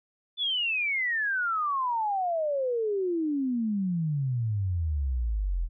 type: exponential sweep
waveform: sine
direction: down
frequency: 3520 to 39.88 Hz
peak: -25 dBFS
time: 0.37-5.69 s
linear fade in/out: 50 ms
effects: none